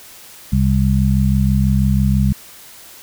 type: harmonic tone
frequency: 66.1 Hz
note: C2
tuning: 18 cents sharp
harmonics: 1 / 2 / 3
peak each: -16 / -16 / -16 dBFS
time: 0.52-2.33 s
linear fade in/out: 10 ms
effects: white hiss -40 dBFS RMS until 3.02 s